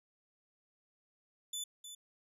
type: tone with echo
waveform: 20% pulse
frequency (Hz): 3499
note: A7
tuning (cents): -10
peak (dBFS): -32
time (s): 1.53-1.64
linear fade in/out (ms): 5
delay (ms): 310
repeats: 1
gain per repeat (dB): -9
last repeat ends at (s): 1.95
effects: none